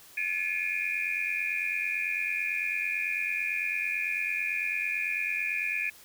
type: tone cluster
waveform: sine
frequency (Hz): 1723 / 2170 / 2387 / 2476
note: A6 / C#7 / D7 / D#7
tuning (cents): -37 / -37 / +28 / -9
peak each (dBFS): -37 / -38 / -32 / -31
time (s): 0.17-5.9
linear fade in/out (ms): 5
effects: white hiss -53 dBFS RMS until 6.04 s